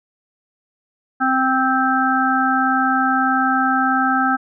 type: harmonic tone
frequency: 261.6 Hz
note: C4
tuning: in tune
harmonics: 1 / 3 / 5 / 6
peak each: -20 / -20 / -19 / -21 dBFS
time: 1.2-4.37 s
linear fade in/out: 20 ms
effects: none

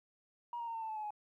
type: tone with pitch steps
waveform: sine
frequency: 952 / 935.1 / 918.5 / 902.2 / 886.2 / 870.5 / 855 / 839.8 Hz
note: A#5 / A#5 / A#5 / A5 / A5 / A5 / A5 / G#5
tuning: +36 / +5 / -26 / +43 / +12 / -19 / -50 / +19 cents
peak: -37 dBFS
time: 0.53-1.106 s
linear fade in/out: 2 ms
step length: 72 ms
effects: tanh soft clip ceiling -34 dBFS + 13-bit

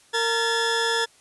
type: tone pair together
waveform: 20% pulse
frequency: 460 / 1723.2 Hz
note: A#4 / A6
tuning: -23 / -37 cents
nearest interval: octave + major seventh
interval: 2286 cents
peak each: -19 dBFS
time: 0.13-1.06 s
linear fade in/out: 20 ms
effects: white hiss -56 dBFS RMS until 1.2 s + resampled to 24000 Hz

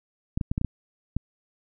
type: clicks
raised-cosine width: 5 ms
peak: -13 dBFS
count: 7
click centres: 0.375 / 0.412 / 0.515 / 0.579 / 0.614 / 0.647 / 1.166 s
effects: none

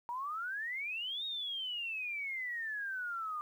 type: exponential two-way sweep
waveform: sine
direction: up then down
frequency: 935 to 3773 to 1198 Hz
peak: -36 dBFS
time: 0.09-3.41 s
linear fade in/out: 0 ms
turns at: 1.25 s
effects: 11-bit

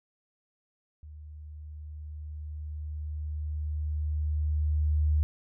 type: tone with level ramp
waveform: sine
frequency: 75.8 Hz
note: D#2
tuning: 45 cents flat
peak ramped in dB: -43 to -21 dBFS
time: 1.03-5.23 s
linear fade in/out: 0 ms
effects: none

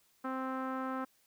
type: tone with low-pass filter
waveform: sawtooth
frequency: 261.6 Hz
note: C4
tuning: in tune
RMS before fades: -37 dBFS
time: 0.24-1.05 s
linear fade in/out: 10 ms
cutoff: 1300 Hz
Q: 3.3
effects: white hiss -70 dBFS RMS until 1.26 s

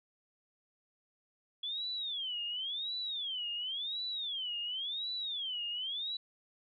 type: tone with vibrato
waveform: sine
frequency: 3355 Hz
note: G#7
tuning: 17 cents sharp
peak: -35 dBFS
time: 1.63-6.17 s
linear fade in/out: 5 ms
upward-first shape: sine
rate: 0.93 Hz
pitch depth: 290 cents each way
effects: none

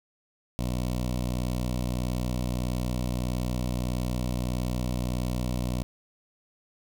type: tone with notch filter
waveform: 15% pulse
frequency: 61.6 Hz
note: B1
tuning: 4 cents flat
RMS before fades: -29 dBFS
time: 0.59-5.83 s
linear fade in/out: 0 ms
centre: 1600 Hz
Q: 0.89
effects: none

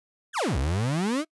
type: exponential two-way sweep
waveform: 35% pulse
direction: down then up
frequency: 1864.7 to 61.74 to 332 Hz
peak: -22 dBFS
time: 0.33-1.25 s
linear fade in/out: 50 ms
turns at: 0.58 s
effects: noise-tail reverb RT60 0.1 s tail -26 dB re dry + resampled to 24000 Hz

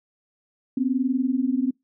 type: tone pair together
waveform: sine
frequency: 249.3 / 270 Hz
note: B3 / C#4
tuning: +16 / -45 cents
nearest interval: minor second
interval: 139 cents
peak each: -23 dBFS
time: 0.77-1.71 s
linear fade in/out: 5 ms
effects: noise-tail reverb RT60 0.2 s tail -25 dB re dry

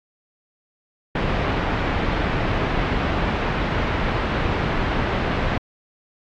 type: low-pass noise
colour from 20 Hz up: pink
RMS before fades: -22 dBFS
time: 1.15-5.58 s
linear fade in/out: 5 ms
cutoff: 2500 Hz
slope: 12 dB/octave
effects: low-pass 4000 Hz 12 dB/octave + AAC 64 kbps

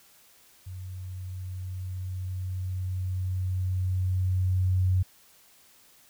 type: tone with level ramp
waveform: sine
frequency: 92.5 Hz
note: F#2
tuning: in tune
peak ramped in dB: -36 to -20 dBFS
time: 0.66-5.03 s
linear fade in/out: 10 ms
effects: white hiss -58 dBFS RMS until 6.09 s

